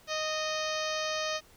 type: harmonic tone with a mistuned harmonic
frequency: 622.3 Hz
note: D#5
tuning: in tune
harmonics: 1 / 2 / 3 / 4 / 5 / 6 / 7 / 8 / 9 / 10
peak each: -34 / -37 / -39 / -40 / -41 / -42 / -42 / -43 / -44 / -44 dBFS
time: 0.07-1.41 s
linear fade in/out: 50 ms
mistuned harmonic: 3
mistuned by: -22 cents
effects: pink hiss -59 dBFS RMS until 1.56 s